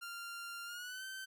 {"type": "tone with pitch glide", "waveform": "sawtooth", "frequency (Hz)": [1391, 1543.4], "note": ["F6", "G6"], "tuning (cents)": [-7, -27], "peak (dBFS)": -40, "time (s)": [0.01, 1.26], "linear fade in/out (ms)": 20, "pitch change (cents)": 180, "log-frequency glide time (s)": [0.65, 1.04], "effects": []}